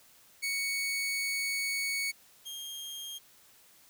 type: tone pair in turn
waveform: sawtooth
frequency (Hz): 2226 / 3223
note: C#7 / G7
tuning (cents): +7 / +47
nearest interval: tritone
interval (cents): 640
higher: second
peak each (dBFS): -27 / -36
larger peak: first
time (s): 0.42-2.12 / 2.45-3.19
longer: first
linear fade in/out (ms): 20
effects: white hiss -60 dBFS RMS until 3.89 s